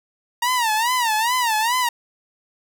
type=tone with vibrato; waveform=sawtooth; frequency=932.3 Hz; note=A#5; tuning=in tune; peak=-14 dBFS; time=0.42-1.89 s; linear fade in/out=5 ms; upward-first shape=sine; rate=2.4 Hz; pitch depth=150 cents each way; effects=none